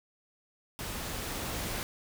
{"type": "noise with level ramp", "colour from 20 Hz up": "pink", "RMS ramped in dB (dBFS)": [-38, -35], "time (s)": [0.79, 1.83], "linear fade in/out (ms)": 0, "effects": []}